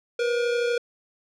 square tone pair together, 477.1 / 509.6 Hz, A#4 / C5, +40 / -46 cents, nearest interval minor second, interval 114 cents, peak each -23 / -33 dBFS, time 0.19-0.78 s, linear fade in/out 5 ms, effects low-pass 5000 Hz 12 dB/octave

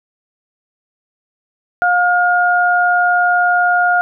sine tone pair together, 712 / 1424 Hz, F5 / F6, +33 / +33 cents, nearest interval octave, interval 1200 cents, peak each -13 dBFS, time 1.82-4.01 s, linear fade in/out 0 ms, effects none

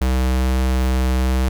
square tone, 64.2 Hz, C2, 32 cents flat, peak -16 dBFS, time 0.01-1.49 s, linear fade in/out 5 ms, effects none

